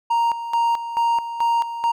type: tone with tremolo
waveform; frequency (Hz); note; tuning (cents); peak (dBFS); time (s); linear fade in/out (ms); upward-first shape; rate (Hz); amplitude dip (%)
triangle; 932; A#5; -1; -14; 0.1-1.92; 10; square; 2.3; 70
effects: none